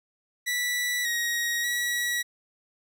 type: tone with pitch steps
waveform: sawtooth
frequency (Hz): 1960 / 1889 / 1928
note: B6 / A#6 / B6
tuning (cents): -14 / +22 / -42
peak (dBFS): -22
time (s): 0.46-2.23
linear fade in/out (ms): 20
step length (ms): 590
effects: none